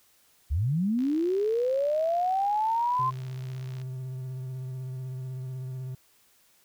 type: linear sweep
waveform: sine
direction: up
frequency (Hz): 61.74 to 1052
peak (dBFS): -23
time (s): 0.5-3.11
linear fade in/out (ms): 20
type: click train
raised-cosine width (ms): 0.2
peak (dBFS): -32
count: 181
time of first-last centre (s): 0.99-3.816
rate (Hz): 63.7
type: tone with vibrato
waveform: triangle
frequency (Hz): 129.4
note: C3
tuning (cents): -19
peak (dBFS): -31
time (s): 2.99-5.95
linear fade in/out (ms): 5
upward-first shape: triangle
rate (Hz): 16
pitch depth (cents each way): 34
effects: white hiss -63 dBFS RMS until 6.64 s